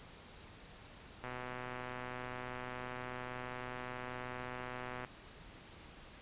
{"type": "click train", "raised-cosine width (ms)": 0.5, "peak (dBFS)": -28, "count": 477, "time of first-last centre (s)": [1.24, 5.048], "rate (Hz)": 125, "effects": ["pink hiss -55 dBFS RMS until 6.21 s", "resampled to 8000 Hz"]}